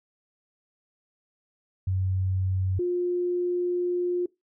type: tone pair in turn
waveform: sine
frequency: 94 / 354.9 Hz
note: F#2 / F4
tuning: +28 / +28 cents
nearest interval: octave + major seventh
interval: 2300 cents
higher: second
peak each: -23 dBFS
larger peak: neither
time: 1.87-2.79 / 2.79-4.26 s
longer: second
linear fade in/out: 5 ms
effects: noise-tail reverb RT60 0.2 s tail -22 dB re dry